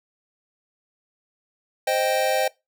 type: chord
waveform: square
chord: C minor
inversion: none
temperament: equal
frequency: 523.3 / 622.3 / 784 Hz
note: C5 / Eb5 / G5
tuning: 0 / 0 / 0 cents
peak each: -25 dBFS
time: 1.87-2.48 s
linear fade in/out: 5 ms
effects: noise-tail reverb RT60 0.2 s tail -21 dB re dry